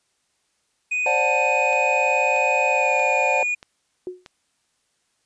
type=tone with pitch glide; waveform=triangle; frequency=2489 to 2448 Hz; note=D#7 to D#7; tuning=0 to -29 cents; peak=-19 dBFS; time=0.91-3.55 s; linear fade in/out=10 ms; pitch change=-29 cents; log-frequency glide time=2.7-2.95 s
type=chord; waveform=triangle; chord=D dominant seventh; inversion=third; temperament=just; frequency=528.6 / 587.3 / 734.2 / 881 Hz; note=C5 / D5 / F#5 / A5; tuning=+18 / 0 / -14 / +2 cents; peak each=-23 dBFS; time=1.06-3.43 s; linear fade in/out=2 ms
type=click train; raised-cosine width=0.2 ms; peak=-23 dBFS; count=5; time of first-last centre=1.73-4.262 s; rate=1.58 Hz
type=tone with exponential decay; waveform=sine; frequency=364.3 Hz; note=F#4; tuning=27 cents flat; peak=-24 dBFS; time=4.07-4.26 s; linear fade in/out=1 ms; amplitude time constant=40 ms
effects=white hiss -69 dBFS RMS until 5.25 s + resampled to 22050 Hz